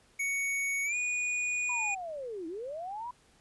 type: tone with pitch glide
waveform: square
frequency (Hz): 2229 to 2459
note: C#7 to D#7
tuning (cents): +9 to -21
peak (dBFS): -30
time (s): 0.19-1.95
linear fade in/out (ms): 10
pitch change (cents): +170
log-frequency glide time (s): 0.84-0.96
type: linear two-way sweep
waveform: sine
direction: down then up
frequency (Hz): 1002 to 311.8 to 1002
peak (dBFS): -36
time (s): 1.69-3.11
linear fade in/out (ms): 5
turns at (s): 2.47
effects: pink hiss -64 dBFS RMS until 3.4 s + resampled to 24000 Hz